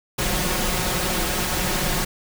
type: noise with comb filter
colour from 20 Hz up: pink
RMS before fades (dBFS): -23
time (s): 0.18-2.05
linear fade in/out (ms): 10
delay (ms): 5.5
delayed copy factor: +0.65
effects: none